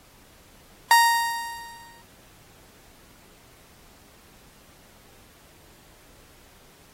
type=tone with exponential decay; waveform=30% pulse; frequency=932.3 Hz; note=A#5; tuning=in tune; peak=-9 dBFS; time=0.91-2.02 s; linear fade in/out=1 ms; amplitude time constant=240 ms; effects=pink hiss -54 dBFS RMS until 6.93 s + AAC 48 kbps